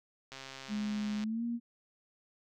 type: click train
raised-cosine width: 0.2 ms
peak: -28 dBFS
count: 124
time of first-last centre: 0.32-1.238 s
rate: 134 Hz
type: tone with pitch glide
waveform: sine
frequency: 210 to 235.7 Hz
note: G#3 to A#3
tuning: +19 to +19 cents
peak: -32 dBFS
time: 0.68-1.6 s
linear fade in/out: 50 ms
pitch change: +200 cents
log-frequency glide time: 1.19-1.44 s
effects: none